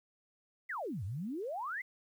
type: exponential two-way sweep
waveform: sine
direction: down then up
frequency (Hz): 2148 to 87.31 to 2148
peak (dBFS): -36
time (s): 0.69-1.82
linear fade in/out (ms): 10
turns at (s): 1.04
effects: 11-bit